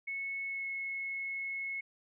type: tone with pitch glide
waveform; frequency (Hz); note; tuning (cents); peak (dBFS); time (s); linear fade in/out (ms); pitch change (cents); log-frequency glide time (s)
sine; 2200 to 2184; C#7 to C#7; -14 to -26; -35; 0.07-1.81; 10; -12; 0.46-0.67
effects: none